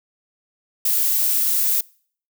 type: noise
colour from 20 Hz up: violet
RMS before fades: -19 dBFS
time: 0.85-1.81 s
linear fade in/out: 5 ms
effects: noise-tail reverb RT60 0.5 s tail -24 dB re dry